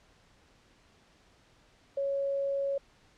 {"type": "tone", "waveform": "sine", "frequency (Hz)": 554.4, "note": "C#5", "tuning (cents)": 0, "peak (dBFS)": -28, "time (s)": [1.97, 2.78], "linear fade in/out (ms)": 5, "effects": ["pink hiss -63 dBFS RMS until 3.17 s", "low-pass 6000 Hz 12 dB/octave"]}